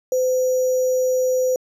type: tone with sample-and-hold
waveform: sine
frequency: 511 Hz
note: C5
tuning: 41 cents flat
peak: -16 dBFS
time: 0.12-1.56 s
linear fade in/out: 2 ms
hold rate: 6300 Hz
effects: resampled to 32000 Hz